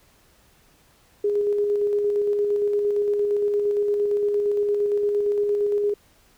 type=tone with tremolo; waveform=sine; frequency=411.4 Hz; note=G#4; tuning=16 cents flat; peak=-18 dBFS; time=1.24-5.94 s; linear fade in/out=5 ms; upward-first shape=square; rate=8.7 Hz; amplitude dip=25%; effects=pink hiss -58 dBFS RMS until 6.37 s